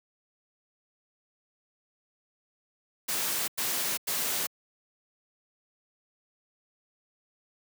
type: noise bursts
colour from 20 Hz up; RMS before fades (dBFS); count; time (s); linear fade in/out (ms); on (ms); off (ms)
white; -30; 3; 3.08-4.47; 10; 400; 95
effects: high-pass 150 Hz 12 dB/octave

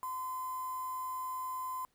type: tone with quantisation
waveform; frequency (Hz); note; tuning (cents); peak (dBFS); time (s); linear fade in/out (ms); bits
sine; 1025; C6; -36; -36; 0.03-1.85; 0; 8
effects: pink hiss -75 dBFS RMS until 1.94 s

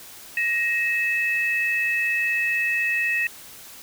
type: tone pair together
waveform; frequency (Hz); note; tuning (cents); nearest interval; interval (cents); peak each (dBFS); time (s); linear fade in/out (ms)
sine; 1879.8 / 2604; A#6 / E7; +14 / -22; tritone; 564; -23; 0.37-3.27; 2
effects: white hiss -43 dBFS RMS until 3.82 s

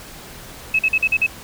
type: tone bursts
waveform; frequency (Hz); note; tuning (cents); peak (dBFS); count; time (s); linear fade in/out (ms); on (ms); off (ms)
sine; 2584; E7; -35; -13; 6; 0.74-1.265; 5; 50; 45
effects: pink hiss -38 dBFS RMS until 1.43 s

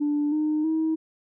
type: tone with pitch steps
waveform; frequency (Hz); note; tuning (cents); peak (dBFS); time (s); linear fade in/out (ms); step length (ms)
sine; 293.7 / 305.8 / 318.4; D4 / D#4 / D#4; 0 / -30 / +40; -20; 0-0.96; 20; 320
effects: tanh soft clip ceiling -18 dBFS

